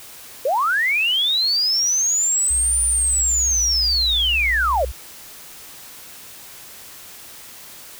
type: linear two-way sweep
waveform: sine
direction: up then down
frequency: 480 to 9397 to 480 Hz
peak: -16 dBFS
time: 0.45-4.85 s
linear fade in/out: 5 ms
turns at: 2.83 s
type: tone with vibrato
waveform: sine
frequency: 61.8 Hz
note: B1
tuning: 2 cents sharp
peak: -25 dBFS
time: 2.5-4.92 s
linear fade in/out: 10 ms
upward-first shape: triangle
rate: 2.3 Hz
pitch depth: 57 cents each way
effects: white hiss -40 dBFS RMS until 7.99 s